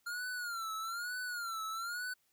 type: tone with vibrato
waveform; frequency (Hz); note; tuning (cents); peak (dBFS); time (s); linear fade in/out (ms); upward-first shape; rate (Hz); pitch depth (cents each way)
square; 1396.9; F6; 0; -38; 0.06-2.14; 10; sine; 1.1; 120
effects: white hiss -75 dBFS RMS until 2.32 s